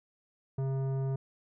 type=tone with tanh clipping; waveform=triangle; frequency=134.4 Hz; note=C3; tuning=47 cents sharp; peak=-31 dBFS; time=0.58-1.16 s; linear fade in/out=5 ms; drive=17 dB; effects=none